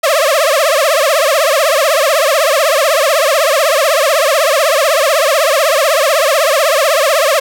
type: tone with vibrato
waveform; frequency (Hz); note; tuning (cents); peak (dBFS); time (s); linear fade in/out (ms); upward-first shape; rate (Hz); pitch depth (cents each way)
sawtooth; 598; D5; +31; -5; 0.03-7.4; 10; triangle; 16; 240
effects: none